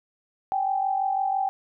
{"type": "tone pair together", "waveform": "sine", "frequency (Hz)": [774, 820], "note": ["G5", "G#5"], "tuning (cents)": [-22, -22], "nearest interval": "minor second", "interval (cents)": 100, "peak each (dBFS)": [-23, -29], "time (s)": [0.52, 1.49], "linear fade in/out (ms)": 0, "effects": []}